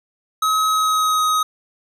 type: tone with pitch glide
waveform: square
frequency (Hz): 1276 to 1259.2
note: D#6 to D#6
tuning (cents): +43 to +20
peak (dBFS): -16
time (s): 0.42-1.43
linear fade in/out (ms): 5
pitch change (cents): -23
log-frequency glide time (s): 0.67-1.26
effects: low-pass 12000 Hz 12 dB/octave + 9-bit